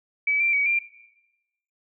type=tone with pitch steps; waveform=sine; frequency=2290 / 2357 / 2265 / 2379 Hz; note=D7 / D7 / C#7 / D7; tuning=-44 / +6 / +37 / +22 cents; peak=-19 dBFS; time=0.27-0.79 s; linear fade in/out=5 ms; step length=130 ms; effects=noise-tail reverb RT60 1.0 s tail -18 dB re dry